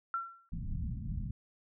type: tone with exponential decay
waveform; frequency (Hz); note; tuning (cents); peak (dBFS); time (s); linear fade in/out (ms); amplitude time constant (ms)
sine; 1358; F6; -49; -29; 0.14-0.49; 1; 74
type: low-pass noise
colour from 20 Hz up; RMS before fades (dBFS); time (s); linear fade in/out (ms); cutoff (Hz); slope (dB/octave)
pink; -37; 0.52-1.31; 5; 220; 48
effects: none